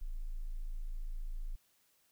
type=tone; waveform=sine; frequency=27.5 Hz; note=A0; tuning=in tune; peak=-36 dBFS; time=0.01-1.56 s; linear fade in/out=10 ms; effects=white hiss -72 dBFS RMS until 2.11 s